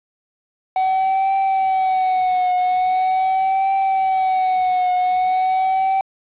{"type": "tone with vibrato", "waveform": "triangle", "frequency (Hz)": 752, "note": "F#5", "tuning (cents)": 28, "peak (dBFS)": -13, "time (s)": [0.76, 6.01], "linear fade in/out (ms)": 2, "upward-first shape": "triangle", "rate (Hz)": 0.42, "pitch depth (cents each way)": 59, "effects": ["resampled to 8000 Hz", "7-bit"]}